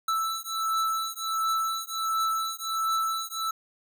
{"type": "beating tone pair", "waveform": "square", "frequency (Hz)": [1318.5, 1319.9], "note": ["E6", "E6"], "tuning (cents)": [0, 2], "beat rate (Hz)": 1.4, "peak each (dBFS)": -30, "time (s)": [0.08, 3.51], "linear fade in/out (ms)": 5, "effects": []}